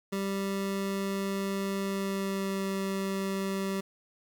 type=tone with pitch glide; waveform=25% pulse; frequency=196 to 194.08 Hz; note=G3 to G3; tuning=0 to -17 cents; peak=-26 dBFS; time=0.12-3.81 s; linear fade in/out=10 ms; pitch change=-17 cents; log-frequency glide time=1.83-2.67 s; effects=9-bit